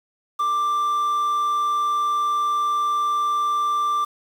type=tone with quantisation; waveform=triangle; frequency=1180 Hz; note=D6; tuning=8 cents sharp; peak=-17 dBFS; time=0.39-4.05 s; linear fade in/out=10 ms; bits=7; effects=none